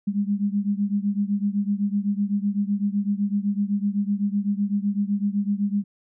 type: beating tone pair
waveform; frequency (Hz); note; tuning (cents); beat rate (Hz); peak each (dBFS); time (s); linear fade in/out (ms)
sine; 200 / 207.9; G3 / G#3; +35 / +2; 7.9; -23 / -25; 0.07-5.84; 10
effects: none